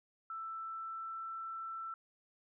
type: tone with pitch glide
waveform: sine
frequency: 1326 to 1333.7 Hz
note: E6 to E6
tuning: +10 to +20 cents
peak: -40 dBFS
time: 0.3-1.94 s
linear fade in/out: 2 ms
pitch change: +10 cents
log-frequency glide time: 0.57-1.29 s
effects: none